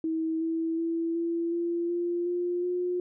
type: tone with pitch steps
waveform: sine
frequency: 322 / 326.9 / 331.8 / 336.8 / 341.9 / 347.1 / 352.4 / 357.7 Hz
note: E4 / E4 / E4 / E4 / F4 / F4 / F4 / F4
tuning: -41 / -14 / +11 / +37 / -37 / -11 / +16 / +41 cents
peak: -26 dBFS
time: 0.04-3 s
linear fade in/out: 2 ms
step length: 370 ms
effects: none